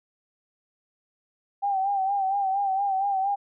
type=tone with vibrato; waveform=sine; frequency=784 Hz; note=G5; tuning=in tune; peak=-22 dBFS; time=1.62-3.36 s; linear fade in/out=20 ms; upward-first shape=sine; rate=4.3 Hz; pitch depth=58 cents each way; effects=none